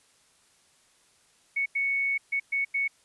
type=tone bursts at uneven times; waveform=sine; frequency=2217 Hz; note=C#7; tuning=in tune; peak=-24 dBFS; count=5; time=1.56-1.66 / 1.75-2.18 / 2.32-2.4 / 2.52-2.65 / 2.74-2.88 s; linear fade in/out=10 ms; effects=white hiss -63 dBFS RMS until 3.04 s + resampled to 24000 Hz